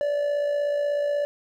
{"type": "tone with amplitude modulation", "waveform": "triangle", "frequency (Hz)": 580, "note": "D5", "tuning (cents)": -22, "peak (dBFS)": -18, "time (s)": [0.01, 1.25], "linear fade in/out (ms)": 0, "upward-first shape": "sine", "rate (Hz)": 56.4, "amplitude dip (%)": 45, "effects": []}